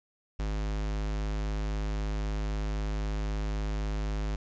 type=tone; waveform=square; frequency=51.91 Hz; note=G#1; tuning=in tune; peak=-30 dBFS; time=0.39-4.36 s; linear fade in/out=5 ms; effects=resampled to 16000 Hz + 10-bit